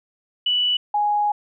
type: tone pair in turn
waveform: sine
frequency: 2960 / 830.6 Hz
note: F#7 / G#5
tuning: 0 / 0 cents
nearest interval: octave + minor seventh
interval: 2200 cents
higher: first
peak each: -17 dBFS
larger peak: neither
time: 0.46-0.77 / 0.94-1.32 s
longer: second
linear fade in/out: 5 ms
effects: none